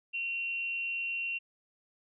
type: tone with amplitude modulation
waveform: sine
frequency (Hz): 2744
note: F7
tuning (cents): -31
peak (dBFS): -30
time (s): 0.13-1.39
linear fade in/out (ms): 20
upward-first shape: sine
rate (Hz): 253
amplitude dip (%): 35
effects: none